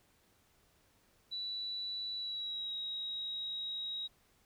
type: tone with pitch glide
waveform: sine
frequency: 3951 to 3812 Hz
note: B7 to A#7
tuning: 0 to +38 cents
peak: -37 dBFS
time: 1.31-4.08 s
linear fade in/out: 20 ms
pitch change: -62 cents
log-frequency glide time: 2.16-2.75 s
effects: pink hiss -70 dBFS RMS until 4.45 s